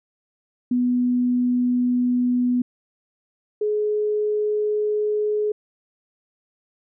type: tone pair in turn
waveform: sine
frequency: 246.9 / 421.9 Hz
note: B3 / G#4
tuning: 0 / +27 cents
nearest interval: major sixth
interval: 927 cents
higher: second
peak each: -17 / -19 dBFS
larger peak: first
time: 0.71-2.62 / 3.61-5.52 s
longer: neither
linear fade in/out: 5 ms
effects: none